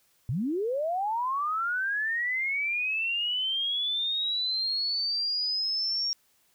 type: linear sweep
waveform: sine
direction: up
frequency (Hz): 104.5 to 5588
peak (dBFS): -26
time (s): 0.29-6.13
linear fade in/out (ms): 0
effects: white hiss -67 dBFS RMS until 6.54 s